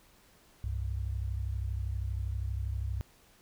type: tone pair together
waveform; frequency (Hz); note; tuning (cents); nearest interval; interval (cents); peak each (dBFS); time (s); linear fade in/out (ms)
sine; 65.3 / 97.84; C2 / G2; -3 / -3; perfect fifth; 700; -33 / -35; 0.64-3.01; 0
effects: pink hiss -62 dBFS RMS until 3.41 s